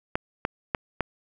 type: clicks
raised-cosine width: 0.5 ms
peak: -9 dBFS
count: 4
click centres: 0.155 / 0.451 / 0.748 / 1.007 s
effects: 8-bit